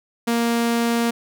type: tone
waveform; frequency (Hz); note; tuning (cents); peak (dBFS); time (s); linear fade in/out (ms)
sawtooth; 233.8; A#3; +5; -14; 0.27-1.11; 10
effects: none